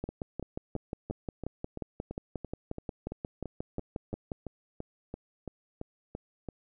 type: two click trains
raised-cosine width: 2 ms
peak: -24 / -21 dBFS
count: 20 / 25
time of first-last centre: 0.09-6.487 / 0.04-4.318 s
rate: 2.97 / 5.61 Hz
effects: none